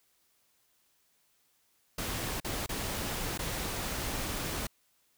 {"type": "noise with dropouts", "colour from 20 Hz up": "pink", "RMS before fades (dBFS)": -35, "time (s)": [1.98, 4.67], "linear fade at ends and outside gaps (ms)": 5, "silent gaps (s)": [[2.402, 2.445], [2.663, 2.691], [3.377, 3.39]], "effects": ["white hiss -71 dBFS RMS until 5.17 s"]}